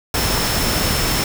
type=tone in noise; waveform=sine; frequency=5320 Hz; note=E8; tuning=15 cents sharp; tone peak=-26 dBFS; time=0.14-1.24 s; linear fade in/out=2 ms; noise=pink; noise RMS=-19 dBFS; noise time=0.14-1.24 s; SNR=-10 dB; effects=none